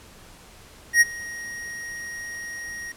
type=tone with ADSR envelope; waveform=square; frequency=1879 Hz; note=A#6; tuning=13 cents sharp; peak=-11 dBFS; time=0.93-2.92 s; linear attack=81 ms; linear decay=26 ms; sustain=-22 dB; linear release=4 ms; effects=pink hiss -48 dBFS RMS until 2.96 s + low-pass 12000 Hz 12 dB/octave